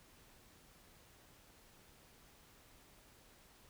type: silence
effects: pink hiss -64 dBFS RMS until 3.69 s